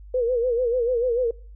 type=tone with vibrato; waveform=sine; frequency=484.7 Hz; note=B4; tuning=32 cents flat; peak=-19 dBFS; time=0.14-1.31 s; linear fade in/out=5 ms; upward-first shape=sine; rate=6.8 Hz; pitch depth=100 cents each way; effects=noise-tail reverb RT60 0.4 s tail -22 dB re dry + added 50 Hz sine -40 dBFS peak until 1.55 s